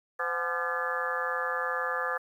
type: harmonic tone with a mistuned harmonic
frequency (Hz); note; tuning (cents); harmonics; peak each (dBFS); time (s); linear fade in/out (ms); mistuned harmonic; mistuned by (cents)
171.3; F3; -33; 3 / 4 / 5 / 6 / 7 / 8 / 9 / 10; -35 / -40 / -41 / -41 / -33 / -38 / -40 / -33; 0.19-2.18; 10; 4; +120
effects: 10-bit

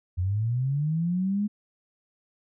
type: linear sweep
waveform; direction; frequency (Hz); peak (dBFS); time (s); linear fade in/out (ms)
sine; up; 86.1 to 211.2; -23; 0.17-1.48; 20
effects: none

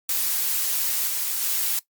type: noise with level steps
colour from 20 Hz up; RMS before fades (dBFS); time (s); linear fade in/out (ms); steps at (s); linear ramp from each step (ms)
blue; -24 / -26 / -24; 0.09-1.79; 2; 1.07 / 1.41; 10
effects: noise-tail reverb RT60 0.1 s tail -17 dB re dry + Opus 48 kbps

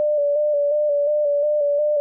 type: tone with vibrato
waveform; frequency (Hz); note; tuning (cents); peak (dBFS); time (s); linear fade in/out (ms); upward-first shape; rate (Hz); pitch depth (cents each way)
sine; 587.3; D5; 0; -16; 0-2; 0; square; 2.8; 32
effects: none

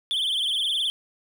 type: tone with vibrato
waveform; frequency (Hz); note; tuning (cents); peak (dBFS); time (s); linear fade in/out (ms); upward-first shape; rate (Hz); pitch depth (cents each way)
triangle; 3298; G#7; -13; -21; 0.11-0.9; 0; triangle; 19; 160
effects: 9-bit

